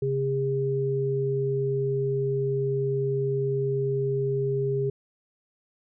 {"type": "tone pair together", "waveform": "sine", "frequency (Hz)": [135.35, 405.6], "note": ["C#3", "G#4"], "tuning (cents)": [-41, -41], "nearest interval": "octave + perfect fifth", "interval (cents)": 1900, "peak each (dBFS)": [-27, -25], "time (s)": [0.02, 4.9], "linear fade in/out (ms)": 5, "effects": []}